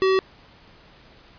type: tone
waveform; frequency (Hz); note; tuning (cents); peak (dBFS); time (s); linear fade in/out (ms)
square; 380.3; F#4; +48; -17; 0.02-0.19; 0
effects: pink hiss -51 dBFS RMS until 1.38 s + resampled to 11025 Hz